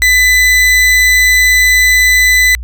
40% pulse tone, 2001 Hz, B6, 22 cents sharp, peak -5 dBFS, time 0.02-2.55 s, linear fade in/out 0 ms, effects added 60 Hz sine -20 dBFS peak until 2.63 s

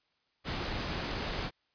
pink noise, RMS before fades -35 dBFS, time 0.44-1.51 s, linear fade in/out 50 ms, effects white hiss -75 dBFS RMS until 1.74 s + resampled to 11025 Hz

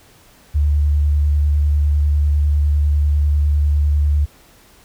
sine tone with vibrato, 73.42 Hz, D2, in tune, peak -12 dBFS, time 0.54-4.26 s, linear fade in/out 20 ms, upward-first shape sine, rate 10 Hz, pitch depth 16 cents each way, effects pink hiss -49 dBFS RMS until 4.84 s

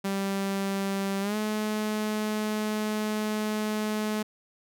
sawtooth tone with pitch glide, 196 to 213.7 Hz, G3 to G#3, 0 to +50 cents, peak -23 dBFS, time 0.04-4.23 s, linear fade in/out 10 ms, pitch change +150 cents, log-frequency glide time 1.21-1.36 s, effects none

